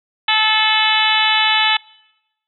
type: harmonic tone with a mistuned harmonic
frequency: 434.6 Hz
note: A4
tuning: 21 cents flat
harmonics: 2 / 3 / 4 / 5 / 6 / 7 / 8 / 9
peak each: -19 / -24 / -21 / -22 / -21 / -19 / -20 / -23 dBFS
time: 0.28-1.77 s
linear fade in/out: 5 ms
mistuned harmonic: 7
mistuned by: -22 cents
effects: noise-tail reverb RT60 0.9 s tail -23 dB re dry